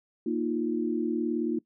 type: chord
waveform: sine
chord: Bb suspended fourth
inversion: none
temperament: just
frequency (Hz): 233.1 / 310.8 / 349.6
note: Bb3 / Eb4 / F4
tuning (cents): 0 / -2 / +2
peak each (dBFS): -30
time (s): 0.26-1.59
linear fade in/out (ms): 5
effects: noise-tail reverb RT60 0.1 s tail -20 dB re dry